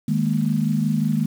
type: chord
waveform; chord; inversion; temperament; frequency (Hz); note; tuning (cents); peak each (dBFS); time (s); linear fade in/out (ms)
sine; D# suspended fourth; none; equal; 155.56 / 207.7 / 233.1; D#3 / G#3 / A#3; 0 / 0 / 0; -22 / -22 / -23; 0.08-1.26; 5
effects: 7-bit